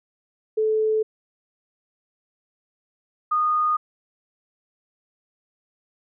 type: tone pair in turn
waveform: sine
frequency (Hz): 435.1 / 1230.6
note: A4 / D#6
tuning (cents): -19 / -19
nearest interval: octave + tritone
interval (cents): 1800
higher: second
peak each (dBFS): -18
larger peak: neither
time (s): 0.57-1.03 / 3.31-3.77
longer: neither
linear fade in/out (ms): 10
effects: none